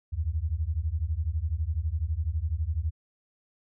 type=beating tone pair; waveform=sine; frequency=73.6 / 85.6 Hz; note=D2 / F2; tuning=+4 / -34 cents; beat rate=12 Hz; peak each=-29 dBFS; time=0.12-2.91 s; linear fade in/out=20 ms; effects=none